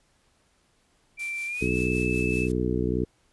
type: tone with pitch glide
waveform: sine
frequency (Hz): 2349 to 2621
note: D7 to E7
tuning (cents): 0 to -11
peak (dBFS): -29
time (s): 1.17-2.49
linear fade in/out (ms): 50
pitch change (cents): +189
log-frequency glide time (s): 1.46-1.72
type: noise with tremolo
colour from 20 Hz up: blue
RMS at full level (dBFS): -40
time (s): 1.19-2.52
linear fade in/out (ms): 5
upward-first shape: sine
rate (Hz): 5.3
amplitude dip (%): 55
type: harmonic tone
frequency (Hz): 61.74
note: B1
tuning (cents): 0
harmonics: 1 / 2 / 3 / 4 / 5 / 6 / 7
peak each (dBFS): -31 / -31 / -31 / -31 / -31 / -31 / -31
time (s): 1.61-3.05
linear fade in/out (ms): 10
effects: pink hiss -66 dBFS RMS until 3.32 s + resampled to 24000 Hz